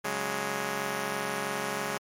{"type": "chord", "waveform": "5% pulse", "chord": "C# suspended fourth", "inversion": "none", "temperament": "just", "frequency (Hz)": [138.59, 184.79, 207.9], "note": ["C#3", "F#3", "G#3"], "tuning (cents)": [0, -2, 2], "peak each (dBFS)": [-26, -25, -22], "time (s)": [0.04, 1.98], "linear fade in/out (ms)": 10, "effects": ["MP3 64 kbps"]}